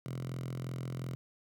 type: tone with high-pass filter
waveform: 5% pulse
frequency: 42.81 Hz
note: F1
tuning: 34 cents flat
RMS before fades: -39 dBFS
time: 0.06-1.15 s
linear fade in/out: 0 ms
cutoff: 130 Hz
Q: 6.8
effects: none